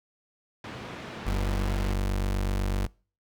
pink band-pass noise, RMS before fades -40 dBFS, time 0.64-1.93 s, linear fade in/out 2 ms, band 100 to 3000 Hz, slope 12 dB/octave
35% pulse tone, 48 Hz, G1, 36 cents flat, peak -23 dBFS, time 1.26-2.87 s, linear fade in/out 10 ms
effects noise-tail reverb RT60 0.4 s tail -25 dB re dry

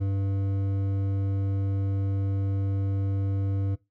triangle tone with hard clipping, 98 Hz, G2, in tune, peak -26 dBFS, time 0-3.76 s, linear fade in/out 20 ms, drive 13 dB, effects noise-tail reverb RT60 0.2 s tail -18 dB re dry

